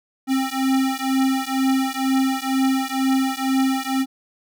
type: beating tone pair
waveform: square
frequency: 264.3 / 266.4 Hz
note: C4 / C4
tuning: +18 / +31 cents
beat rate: 2.1 Hz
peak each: -22 dBFS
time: 0.27-4.06 s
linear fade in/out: 50 ms
effects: none